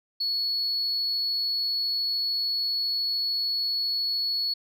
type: tone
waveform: sine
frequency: 4387 Hz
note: C#8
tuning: 19 cents flat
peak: -22 dBFS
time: 0.2-4.54 s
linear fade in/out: 10 ms
effects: tanh soft clip ceiling -22 dBFS + MP3 96 kbps